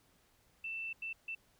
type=tone bursts at uneven times; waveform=sine; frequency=2668 Hz; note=E7; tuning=20 cents sharp; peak=-38 dBFS; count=3; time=0.64-0.93 / 1.02-1.13 / 1.28-1.35 s; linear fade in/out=5 ms; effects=pink hiss -70 dBFS RMS until 1.59 s